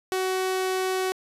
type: tone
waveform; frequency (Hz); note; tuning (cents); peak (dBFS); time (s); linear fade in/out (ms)
sawtooth; 374.8; F#4; +22; -20; 0.12-1.12; 0
effects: resampled to 32000 Hz